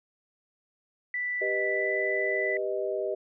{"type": "tone with pitch glide", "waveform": "sine", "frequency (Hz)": [1975.5, 1989.2], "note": ["B6", "B6"], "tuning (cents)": [0, 12], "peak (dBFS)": -28, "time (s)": [1.14, 2.57], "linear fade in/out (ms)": 2, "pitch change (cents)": 12, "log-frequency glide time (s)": [1.67, 1.92]}
{"type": "chord", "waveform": "sine", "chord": "G augmented", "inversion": "none", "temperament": "equal", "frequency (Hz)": [392, 493.9, 622.3], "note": ["G4", "B4", "D#5"], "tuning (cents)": [0, 0, 0], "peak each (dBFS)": [-31, -34, -31], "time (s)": [1.41, 3.15], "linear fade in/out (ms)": 10}
{"effects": []}